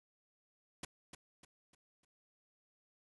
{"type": "noise with echo", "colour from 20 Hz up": "pink", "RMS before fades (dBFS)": -42, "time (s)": [0.83, 0.85], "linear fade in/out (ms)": 5, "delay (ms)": 300, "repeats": 4, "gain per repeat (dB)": -8, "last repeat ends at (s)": 2.05, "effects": ["resampled to 24000 Hz"]}